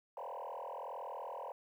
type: tone with frequency modulation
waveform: sine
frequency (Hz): 751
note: F#5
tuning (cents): +26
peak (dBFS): -40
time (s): 0.17-1.52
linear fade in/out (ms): 2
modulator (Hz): 41.4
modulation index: 6.1
effects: tanh soft clip ceiling -38 dBFS + 12-bit